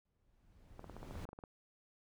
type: noise with exponential growth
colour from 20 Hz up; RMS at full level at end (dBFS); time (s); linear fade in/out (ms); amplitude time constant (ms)
brown; -42; 0.05-1.25; 2; 260
type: clicks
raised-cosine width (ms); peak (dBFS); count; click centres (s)
1; -35; 12; 0.794 / 0.843 / 0.897 / 0.966 / 1.03 / 1.11 / 1.155 / 1.253 / 1.29 / 1.331 / 1.389 / 1.438
effects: none